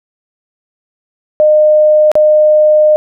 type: tone with dropouts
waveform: sine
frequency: 610 Hz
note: D#5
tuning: 34 cents flat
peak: -4 dBFS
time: 1.4-2.96 s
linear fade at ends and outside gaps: 0 ms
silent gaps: 2.116-2.154 s
effects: none